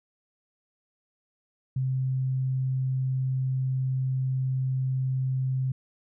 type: tone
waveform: sine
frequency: 130.8 Hz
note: C3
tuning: in tune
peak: -24 dBFS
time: 1.76-5.72 s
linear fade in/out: 5 ms
effects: none